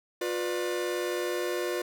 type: chord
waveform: 45% pulse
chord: B diminished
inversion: second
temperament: just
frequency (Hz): 355.6 / 493.9 / 592.7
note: F4 / B4 / D5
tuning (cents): +31 / 0 / +16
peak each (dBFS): -31 / -34 / -36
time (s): 0.21-1.82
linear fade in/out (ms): 5
effects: none